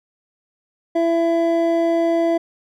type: tone pair together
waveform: triangle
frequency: 334.2 / 668.4 Hz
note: E4 / E5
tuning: +24 / +24 cents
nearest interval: octave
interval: 1200 cents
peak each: -16 dBFS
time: 0.95-2.38 s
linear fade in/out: 10 ms
effects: none